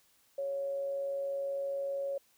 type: tone with amplitude modulation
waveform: sine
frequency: 554.4 Hz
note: C#5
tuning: in tune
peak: -31 dBFS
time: 0.38-2.18 s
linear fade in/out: 5 ms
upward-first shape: sine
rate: 153 Hz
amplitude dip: 25%
effects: white hiss -68 dBFS RMS until 2.37 s